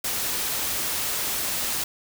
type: noise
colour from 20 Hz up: white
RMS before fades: -27 dBFS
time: 0.04-1.84 s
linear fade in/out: 5 ms
effects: none